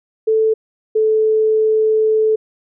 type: tone pair in turn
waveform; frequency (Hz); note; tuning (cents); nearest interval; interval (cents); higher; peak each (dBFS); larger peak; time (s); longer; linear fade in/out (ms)
sine; 440 / 436; A4 / A4; 0 / -16; unison; 16; first; -11; neither; 0.27-0.54 / 0.95-2.36; second; 10
effects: none